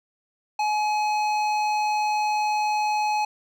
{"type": "tone with hard clipping", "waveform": "triangle", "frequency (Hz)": 846, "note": "G#5", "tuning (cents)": 32, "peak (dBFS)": -23, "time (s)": [0.59, 3.25], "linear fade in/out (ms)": 5, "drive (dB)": 16, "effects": []}